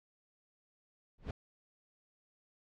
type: noise with exponential growth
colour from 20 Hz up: brown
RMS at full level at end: -30 dBFS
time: 1.18-1.31 s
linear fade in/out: 5 ms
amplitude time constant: 27 ms
effects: low-pass 4000 Hz 12 dB/octave